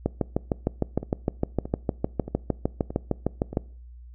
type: two click trains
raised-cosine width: 2 ms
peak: -9 / -20 dBFS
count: 24 / 5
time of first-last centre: 0.06-3.571 / 1.03-3.53 s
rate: 6.55 / 1.6 Hz
effects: noise-tail reverb RT60 0.5 s tail -23 dB re dry + added 60 Hz sine -42 dBFS peak until 4.14 s